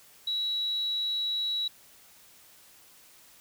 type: tone with amplitude modulation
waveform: sine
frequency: 3900 Hz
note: B7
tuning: 23 cents flat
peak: -26 dBFS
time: 0.27-1.68 s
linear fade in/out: 5 ms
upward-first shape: sine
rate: 297 Hz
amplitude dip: 25%
effects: white hiss -56 dBFS RMS until 3.4 s